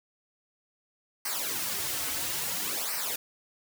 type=noise with flanger; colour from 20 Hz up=white; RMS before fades=-32 dBFS; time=1.25-3.16 s; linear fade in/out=5 ms; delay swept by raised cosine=0.28 to 5.08 ms; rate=0.59 Hz; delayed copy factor=-0.85; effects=none